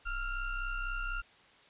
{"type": "ring-modulated tone", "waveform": "square", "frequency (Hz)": 684, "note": "F5", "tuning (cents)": -36, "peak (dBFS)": -31, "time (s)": [0.05, 1.22], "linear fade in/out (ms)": 20, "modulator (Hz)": 716, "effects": ["white hiss -60 dBFS RMS until 1.69 s", "resampled to 8000 Hz"]}